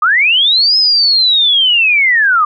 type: linear two-way sweep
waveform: sine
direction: up then down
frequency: 1173 to 5160 to 1173 Hz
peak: -7 dBFS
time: 0.02-2.45 s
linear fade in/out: 5 ms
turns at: 0.77 s
effects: none